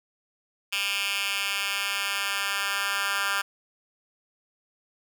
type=tone with high-pass filter sweep; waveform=10% pulse; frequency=199 Hz; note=G3; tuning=26 cents sharp; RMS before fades=-28 dBFS; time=0.72-3.42 s; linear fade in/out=10 ms; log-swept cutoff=2400 to 1600 Hz; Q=3.3; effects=none